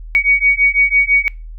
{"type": "beating tone pair", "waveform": "sine", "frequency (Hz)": [2244, 2250], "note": ["C#7", "C#7"], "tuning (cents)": [21, 25], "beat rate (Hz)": 6, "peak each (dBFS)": -13, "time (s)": [0.15, 1.28], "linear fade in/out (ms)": 0, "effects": ["noise-tail reverb RT60 0.3 s tail -25 dB re dry", "added 40 Hz sine -28 dBFS peak until 1.58 s"]}